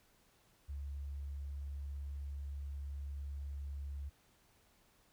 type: tone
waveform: sine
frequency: 70.4 Hz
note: C#2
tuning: 27 cents sharp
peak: -40 dBFS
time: 0.68-4.1 s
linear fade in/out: 20 ms
effects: pink hiss -70 dBFS RMS until 5.12 s